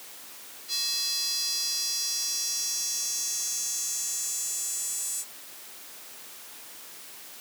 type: tone with high-pass filter sweep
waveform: square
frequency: 374.3 Hz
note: F#4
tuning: 20 cents sharp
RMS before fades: -30 dBFS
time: 0.68-5.25 s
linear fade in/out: 50 ms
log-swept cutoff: 4400 to 7900 Hz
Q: 4
effects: white hiss -45 dBFS RMS until 7.4 s + high-pass 200 Hz 12 dB/octave